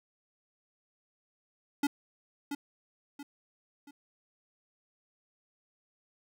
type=tone with echo; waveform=square; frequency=285.3 Hz; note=C#4; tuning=50 cents sharp; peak=-26 dBFS; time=1.83-1.87 s; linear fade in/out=5 ms; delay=680 ms; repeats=3; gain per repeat=-8 dB; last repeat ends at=3.91 s; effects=none